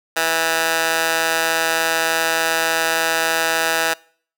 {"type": "tone with high-pass filter", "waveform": "15% pulse", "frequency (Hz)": 163.4, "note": "E3", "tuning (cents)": -15, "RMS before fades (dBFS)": -19, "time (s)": [0.16, 3.94], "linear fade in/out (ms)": 10, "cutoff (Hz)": 1000, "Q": 1.1, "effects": ["noise-tail reverb RT60 0.5 s tail -24 dB re dry"]}